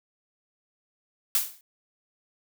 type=noise with exponential decay; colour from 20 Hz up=blue; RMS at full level=-20 dBFS; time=1.35-1.61 s; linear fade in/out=1 ms; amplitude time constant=55 ms; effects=none